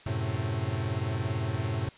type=chord; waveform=45% pulse; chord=F# diminished; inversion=none; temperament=equal; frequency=92.5 / 110 / 130.81 Hz; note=F#2 / A2 / C3; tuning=0 / 0 / 0 cents; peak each=-34 / -31 / -34 dBFS; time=0.06-1.89 s; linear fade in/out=5 ms; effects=white hiss -53 dBFS RMS until 1.97 s + resampled to 8000 Hz